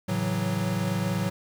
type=chord; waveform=square; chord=F# minor seventh; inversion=first; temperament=equal; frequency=110 / 138.59 / 164.81 / 185 Hz; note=A2 / C#3 / E3 / F#3; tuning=0 / 0 / 0 / 0 cents; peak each=-31 / -35 / -33 / -29 dBFS; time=0.08-1.3 s; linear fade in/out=10 ms; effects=9-bit